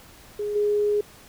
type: tone with level steps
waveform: sine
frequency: 415.3 Hz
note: G#4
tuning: in tune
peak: -25 / -19 dBFS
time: 0.39-1.01 s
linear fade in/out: 5 ms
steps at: 0.55 s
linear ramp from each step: 10 ms
effects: pink hiss -49 dBFS RMS until 1.28 s